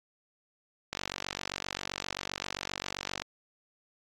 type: click train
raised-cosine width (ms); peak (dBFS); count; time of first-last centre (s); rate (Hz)
0.2; -15; 110; 0.93-3.22; 47.6
effects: AAC 48 kbps